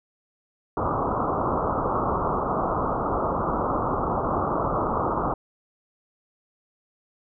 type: low-pass noise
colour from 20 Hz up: white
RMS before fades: -25 dBFS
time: 0.77-5.34 s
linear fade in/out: 5 ms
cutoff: 1300 Hz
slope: 96 dB/octave
effects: none